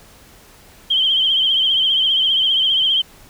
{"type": "tone with vibrato", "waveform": "sine", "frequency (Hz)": 3136, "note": "G7", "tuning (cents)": 0, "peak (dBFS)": -13, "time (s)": [0.9, 3.02], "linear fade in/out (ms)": 10, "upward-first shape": "triangle", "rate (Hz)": 15, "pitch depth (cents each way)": 74, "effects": ["pink hiss -46 dBFS RMS until 3.29 s"]}